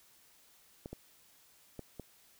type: clicks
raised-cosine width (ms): 2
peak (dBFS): -29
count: 4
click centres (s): 0.859 / 0.93 / 1.793 / 1.997
effects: white hiss -64 dBFS RMS until 2.39 s